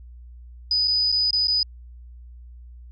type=tone with dropouts; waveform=sine; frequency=4978 Hz; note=D#8; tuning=in tune; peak=-18 dBFS; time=0.71-1.63 s; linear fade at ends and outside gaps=2 ms; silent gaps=0.875-0.879 / 1.118-1.124 / 1.308-1.33 / 1.472-1.481 s; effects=added 60 Hz sine -40 dBFS peak until 2.91 s